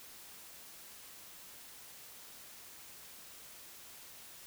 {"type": "silence", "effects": ["white hiss -53 dBFS RMS until 4.46 s"]}